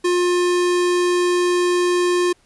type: tone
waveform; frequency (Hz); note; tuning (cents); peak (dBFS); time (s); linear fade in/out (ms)
square; 355.2; F4; +29; -16; 0.04-2.33; 10
effects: pink hiss -58 dBFS RMS until 2.45 s + resampled to 24000 Hz